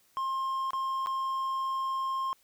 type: tone with dropouts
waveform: triangle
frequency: 1063 Hz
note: C6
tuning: 27 cents sharp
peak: -27 dBFS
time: 0.17-2.33 s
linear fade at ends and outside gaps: 0 ms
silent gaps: 0.706-0.733 / 1.061-1.07 s
effects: white hiss -66 dBFS RMS until 2.43 s

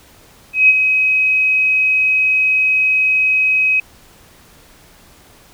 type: tone with ADSR envelope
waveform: sine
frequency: 2536 Hz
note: D#7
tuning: 32 cents sharp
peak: -4 dBFS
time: 0.53-3.8 s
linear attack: 160 ms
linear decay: 33 ms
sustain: -7 dB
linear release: 4 ms
effects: pink hiss -46 dBFS RMS until 5.53 s

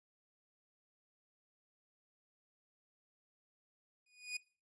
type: tone with exponential growth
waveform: sawtooth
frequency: 2468 Hz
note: D#7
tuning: 15 cents flat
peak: -32 dBFS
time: 4.06-4.37 s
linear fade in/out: 5 ms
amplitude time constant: 66 ms
effects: noise-tail reverb RT60 0.4 s tail -23 dB re dry + resampled to 22050 Hz

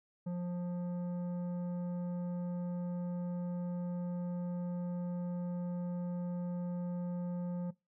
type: tone with tanh clipping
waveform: sine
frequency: 176.6 Hz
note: F3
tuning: 20 cents sharp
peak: -36 dBFS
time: 0.26-7.71 s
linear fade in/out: 10 ms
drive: 10 dB
effects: noise-tail reverb RT60 0.2 s tail -20 dB re dry

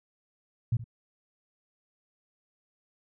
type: tone with echo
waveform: sine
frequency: 116.54 Hz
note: A#2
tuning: in tune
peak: -22 dBFS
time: 0.72-0.77 s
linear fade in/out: 5 ms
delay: 72 ms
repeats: 1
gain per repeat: -15 dB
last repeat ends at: 0.842 s
effects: none

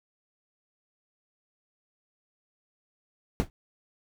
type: noise with exponential decay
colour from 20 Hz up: brown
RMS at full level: -20 dBFS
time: 3.4-3.5 s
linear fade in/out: 0 ms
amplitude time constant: 20 ms
effects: none

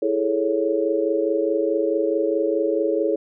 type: chord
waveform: sine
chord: A major seventh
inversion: second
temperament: equal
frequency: 329.6 / 415.3 / 440 / 554.4 Hz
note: E4 / G#4 / A4 / C#5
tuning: 0 / 0 / 0 / 0 cents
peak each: -24 dBFS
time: 0.02-3.16 s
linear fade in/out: 5 ms
effects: none

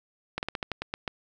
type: slowing click train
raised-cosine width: 0.3 ms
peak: -14 dBFS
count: 9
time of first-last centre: 0.38-1.078 s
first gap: 49 ms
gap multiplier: 1.16
effects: none

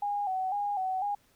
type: tone with vibrato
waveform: sine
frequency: 784 Hz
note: G5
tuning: in tune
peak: -28 dBFS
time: 0.02-1.15 s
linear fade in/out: 5 ms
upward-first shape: square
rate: 2 Hz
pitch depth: 72 cents each way
effects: pink hiss -66 dBFS RMS until 1.35 s

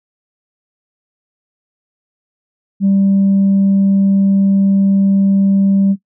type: tone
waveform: sine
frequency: 196 Hz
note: G3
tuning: in tune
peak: -7 dBFS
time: 2.8-5.96 s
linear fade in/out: 50 ms
effects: noise-tail reverb RT60 0.1 s tail -17 dB re dry + tanh soft clip ceiling -6 dBFS

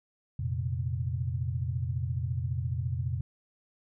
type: chord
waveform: sine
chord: F suspended fourth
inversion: none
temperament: just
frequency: 87.31 / 116.41 / 130.96 Hz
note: F2 / Bb2 / C3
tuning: 0 / -2 / +2 cents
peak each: -33 dBFS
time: 0.39-3.21 s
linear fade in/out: 5 ms
effects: none

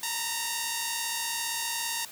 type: tone pair together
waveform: 5% pulse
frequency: 914.4 / 952 Hz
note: A#5 / A#5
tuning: -34 / +36 cents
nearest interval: minor second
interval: 70 cents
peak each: -19 / -22 dBFS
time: 0.03-2.05 s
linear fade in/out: 2 ms
effects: white hiss -46 dBFS RMS until 2.11 s

